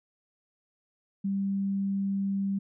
sine tone, 196.6 Hz, G3, 5 cents sharp, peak -26 dBFS, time 1.24-2.59 s, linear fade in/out 10 ms, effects none

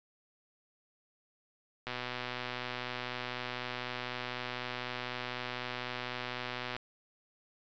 click train, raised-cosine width 0.3 ms, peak -21 dBFS, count 608, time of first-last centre 1.87-6.765 s, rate 124 Hz, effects resampled to 16000 Hz

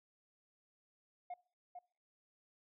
sine tone with echo, 716 Hz, F5, 43 cents sharp, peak -39 dBFS, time 1.3-1.34 s, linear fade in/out 5 ms, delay 450 ms, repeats 1, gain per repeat -7 dB, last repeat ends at 1.79 s, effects noise-tail reverb RT60 0.5 s tail -26 dB re dry + tanh soft clip ceiling -41 dBFS

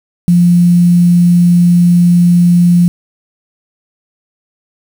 sine tone with quantisation, 174.61 Hz, F3, in tune, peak -4 dBFS, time 0.28-2.88 s, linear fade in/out 0 ms, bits 5, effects none

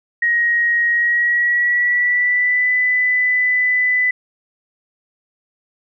sine tone with pitch glide, 1885 to 1997.1 Hz, A#6 to B6, +19 to +19 cents, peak -13 dBFS, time 0.22-4.11 s, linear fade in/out 5 ms, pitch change +100 cents, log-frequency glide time 0.89-2.71 s, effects none

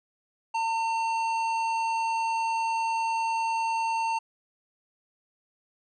harmonic tone, 905 Hz, A5, 48 cents sharp, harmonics 1 / 3 / 5 / 7 / 9, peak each -25 / -35 / -45 / -49 / -51 dBFS, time 0.54-4.19 s, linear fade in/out 10 ms, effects none

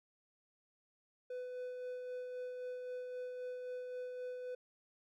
triangle tone with tremolo, 500 Hz, B4, 21 cents sharp, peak -38 dBFS, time 1.3-4.55 s, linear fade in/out 5 ms, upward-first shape sine, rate 3.8 Hz, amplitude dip 30%, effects none

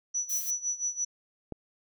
sine tone with tremolo, 5920 Hz, F#8, in tune, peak -26 dBFS, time 0.14-1.05 s, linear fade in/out 10 ms, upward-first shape sine, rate 5.9 Hz, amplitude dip 85%
violet noise, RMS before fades -37 dBFS, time 0.29-0.51 s, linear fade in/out 10 ms
click, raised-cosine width 2 ms, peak -23 dBFS, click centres 1.523 s
effects none

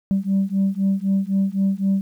sine beating tone pair, 192.8 / 196.7 Hz, G3 / G3, -28 / +6 cents, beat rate 3.9 Hz, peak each -19 dBFS, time 0.11-2.01 s, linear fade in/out 0 ms, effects tanh soft clip ceiling -13 dBFS + 9-bit

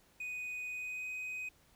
triangle tone with pitch glide, 2489 to 2509 Hz, D#7 to D#7, 0 to +14 cents, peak -37 dBFS, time 0.2-1.49 s, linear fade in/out 5 ms, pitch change +14 cents, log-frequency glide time 0.68-1.09 s, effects pink hiss -67 dBFS RMS until 1.75 s

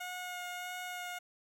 15% pulse tone with vibrato, 721 Hz, F#5, 45 cents flat, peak -33 dBFS, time 0-1.19 s, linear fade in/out 10 ms, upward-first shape sine, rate 1.6 Hz, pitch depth 12 cents each way, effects none

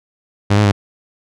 sawtooth tone with pitch steps, 101.6 / 105.1 / 101.2 Hz, G#2 / G#2 / G#2, -38 / +21 / -44 cents, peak -6 dBFS, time 0.5-0.719 s, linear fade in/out 10 ms, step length 73 ms, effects low-pass 6000 Hz 12 dB/octave

